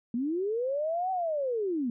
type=linear two-way sweep; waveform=sine; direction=up then down; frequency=225.3 to 765 to 225.3 Hz; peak=-27 dBFS; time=0.14-1.9 s; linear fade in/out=2 ms; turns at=1.11 s; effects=none